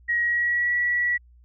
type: tone with pitch glide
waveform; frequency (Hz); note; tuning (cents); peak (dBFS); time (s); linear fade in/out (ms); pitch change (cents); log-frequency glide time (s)
sine; 1898 to 1940.1; A#6 to B6; +31 to -31; -20; 0.08-1.18; 20; +38; 0.22-0.74
effects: added 60 Hz sine -50 dBFS peak until 1.44 s